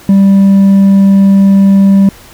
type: tone with hard clipping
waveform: sine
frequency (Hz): 196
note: G3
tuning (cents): 0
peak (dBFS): -3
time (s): 0.09-2.09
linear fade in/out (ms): 2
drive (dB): 2
effects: pink hiss -36 dBFS RMS until 2.33 s